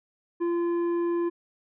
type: tone with tanh clipping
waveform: sine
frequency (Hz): 343.4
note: F4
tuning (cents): -29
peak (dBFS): -25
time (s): 0.4-1.3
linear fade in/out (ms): 20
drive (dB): 8
effects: none